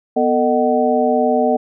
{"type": "tone cluster", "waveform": "sine", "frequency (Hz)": [247.1, 447.8, 614, 751], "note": ["B3", "A4", "D#5", "F#5"], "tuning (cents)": [1, 30, -23, 26], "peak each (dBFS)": -18, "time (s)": [0.16, 1.57], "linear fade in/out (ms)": 10, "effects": []}